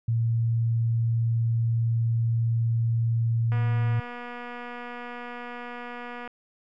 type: tone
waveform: sine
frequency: 115.2 Hz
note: A#2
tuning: 20 cents flat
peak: -21 dBFS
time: 0.08-4 s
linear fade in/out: 5 ms
type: click train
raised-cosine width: 0.5 ms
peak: -24 dBFS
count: 668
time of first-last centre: 3.52-6.276 s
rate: 242 Hz
effects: none